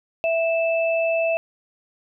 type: tone pair together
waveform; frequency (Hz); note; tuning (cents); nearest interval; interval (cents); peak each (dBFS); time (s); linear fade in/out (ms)
sine; 659 / 2634; E5 / E7; -1 / -2; 2 octaves; 2399; -19 / -26; 0.24-1.37; 0
effects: none